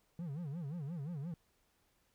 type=tone with vibrato; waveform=triangle; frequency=155.6 Hz; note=D#3; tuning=in tune; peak=-37 dBFS; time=0.19-1.34 s; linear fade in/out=2 ms; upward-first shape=sine; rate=5.7 Hz; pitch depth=240 cents each way; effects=pink hiss -75 dBFS RMS until 2.14 s